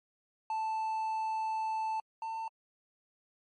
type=tone pair in turn; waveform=triangle; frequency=880 / 895.4 Hz; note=A5 / A5; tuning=0 / +30 cents; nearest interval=unison; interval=30 cents; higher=second; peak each=-29 / -33 dBFS; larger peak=first; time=0.5-2 / 2.22-2.48 s; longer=first; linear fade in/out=2 ms; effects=MP3 48 kbps